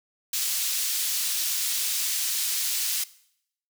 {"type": "high-pass noise", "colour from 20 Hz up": "pink", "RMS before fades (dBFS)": -27, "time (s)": [0.33, 3.04], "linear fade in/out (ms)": 5, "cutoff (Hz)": 4200, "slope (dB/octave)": 12, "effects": ["noise-tail reverb RT60 0.7 s tail -19 dB re dry"]}